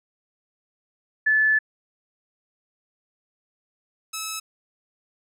sine / 5% pulse tone pair in turn, 1736 / 1298.1 Hz, A6 / E6, -24 / -27 cents, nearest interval perfect fourth, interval 503 cents, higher first, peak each -16 dBFS, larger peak neither, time 1.26-1.59 / 4.13-4.4 s, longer first, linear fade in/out 10 ms, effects low-pass 11000 Hz 12 dB/octave

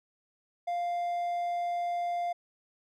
triangle tone, 698.5 Hz, F5, in tune, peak -27 dBFS, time 0.67-2.33 s, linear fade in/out 10 ms, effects none

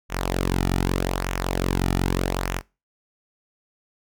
sawtooth tone with flanger, 45.44 Hz, F#1, 31 cents flat, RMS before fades -24 dBFS, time 0.09-2.62 s, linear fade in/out 50 ms, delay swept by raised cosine 0.22 to 1.92 ms, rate 0.82 Hz, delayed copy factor -0.6, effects noise-tail reverb RT60 0.3 s tail -25 dB re dry

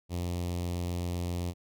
sawtooth tone with notch filter, 87.7 Hz, F2, 8 cents sharp, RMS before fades -33 dBFS, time 0.09-1.54 s, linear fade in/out 50 ms, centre 1500 Hz, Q 0.82, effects none

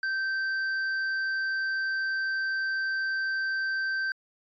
sine tone with tanh clipping, 1557 Hz, G6, 12 cents flat, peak -28 dBFS, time 0.03-4.12 s, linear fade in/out 2 ms, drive 7 dB, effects resampled to 16000 Hz

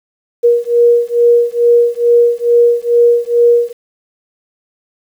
sine beating tone pair, 473.9 / 476.2 Hz, A#4 / A#4, +28 / +37 cents, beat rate 2.3 Hz, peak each -10 dBFS, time 0.43-3.73 s, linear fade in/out 20 ms, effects 7-bit

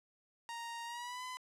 sawtooth tone with pitch glide, 932.3 to 1010.8 Hz, A#5 to B5, 0 to +40 cents, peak -38 dBFS, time 0.49-1.37 s, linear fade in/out 0 ms, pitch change +140 cents, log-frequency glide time 0.85-1.24 s, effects low-pass 10000 Hz 12 dB/octave

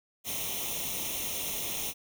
white noise with comb filter, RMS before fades -34 dBFS, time 0.24-1.94 s, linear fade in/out 50 ms, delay 0.32 ms, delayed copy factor +0.8, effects none

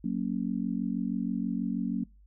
sine chord, F# major, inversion none, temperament just, 185 / 231.2 / 277.5 Hz, F#3 / A#3 / C#4, 0 / -14 / +2 cents, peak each -32 / -31 / -34 dBFS, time 0.04-2.04 s, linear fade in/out 5 ms, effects noise-tail reverb RT60 0.3 s tail -26 dB re dry + added 50 Hz sine -54 dBFS peak until 2.26 s

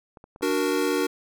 clicks, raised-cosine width 1 ms, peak -31 dBFS, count 5, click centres 0.172 / 0.241 / 0.361 / 0.41 / 0.504 s
square chord, D augmented, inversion none, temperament equal, 293.7 / 370 / 466.2 Hz, D4 / F#4 / A#4, 0 / 0 / 0 cents, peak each -27 dBFS, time 0.42-1.07 s, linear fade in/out 10 ms
effects none

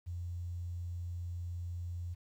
sine tone, 87.31 Hz, F2, in tune, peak -37 dBFS, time 0.06-2.15 s, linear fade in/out 20 ms, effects 11-bit

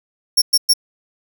sawtooth tone bursts, 5500 Hz, F8, 27 cents flat, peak -7 dBFS, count 3, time 0.37-0.737 s, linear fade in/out 10 ms, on 49 ms, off 110 ms, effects none

